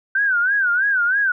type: tone with vibrato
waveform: sine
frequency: 1526 Hz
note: G6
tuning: 47 cents flat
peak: -15 dBFS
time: 0.15-1.32 s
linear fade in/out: 5 ms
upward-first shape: sine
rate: 3.1 Hz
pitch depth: 150 cents each way
effects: none